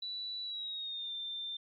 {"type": "tone with pitch glide", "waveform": "sine", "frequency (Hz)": [3951, 3581], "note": ["B7", "A7"], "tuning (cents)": [0, 30], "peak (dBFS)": -37, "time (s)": [0.02, 1.57], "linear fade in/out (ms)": 5, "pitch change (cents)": -170, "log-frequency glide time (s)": [0.43, 1.12], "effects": ["MP3 48 kbps"]}